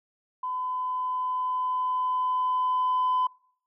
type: tone with level ramp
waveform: sine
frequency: 1011 Hz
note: B5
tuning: 40 cents sharp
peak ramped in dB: -28 to -20 dBFS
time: 0.43-3.27 s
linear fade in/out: 5 ms
effects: noise-tail reverb RT60 0.6 s tail -25 dB re dry + tanh soft clip ceiling -19 dBFS